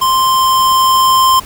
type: tone with level ramp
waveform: square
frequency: 1046.5 Hz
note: C6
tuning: in tune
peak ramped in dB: -10 to -7 dBFS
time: 0.01-1.4 s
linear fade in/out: 10 ms
effects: pink hiss -33 dBFS RMS until 1.45 s